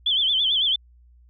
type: tone with vibrato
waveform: sine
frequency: 3278 Hz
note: G#7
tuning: 23 cents flat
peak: -18 dBFS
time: 0.06-0.76 s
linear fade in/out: 5 ms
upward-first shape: sine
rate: 9 Hz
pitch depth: 130 cents each way
effects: added 60 Hz sine -50 dBFS peak until 1.29 s